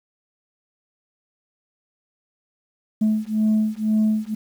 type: beating tone pair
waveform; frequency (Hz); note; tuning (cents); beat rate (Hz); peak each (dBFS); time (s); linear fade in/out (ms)
sine; 215.1 / 217.1; A3 / A3; -39 / -23; 2; -19; 3.01-4.35; 10
effects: tanh soft clip ceiling -13 dBFS + 8-bit